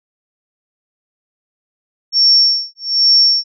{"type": "tone with tremolo", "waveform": "sine", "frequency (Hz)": 5470, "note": "F8", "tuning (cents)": -37, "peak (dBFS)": -6, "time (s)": [2.12, 3.44], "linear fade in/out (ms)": 50, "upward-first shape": "sine", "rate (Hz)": 1.2, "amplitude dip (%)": 100, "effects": []}